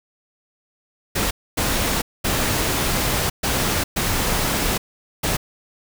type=noise bursts at uneven times; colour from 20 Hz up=pink; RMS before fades=-21 dBFS; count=6; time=1.15-1.31 / 1.57-2.02 / 2.24-3.3 / 3.43-3.84 / 3.96-4.78 / 5.23-5.37 s; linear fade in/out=10 ms; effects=none